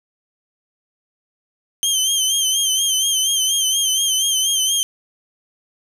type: tone with vibrato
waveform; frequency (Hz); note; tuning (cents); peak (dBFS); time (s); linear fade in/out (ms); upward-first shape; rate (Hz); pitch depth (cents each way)
20% pulse; 3136; G7; 0; -10; 1.83-4.83; 0; sine; 4.2; 62
effects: none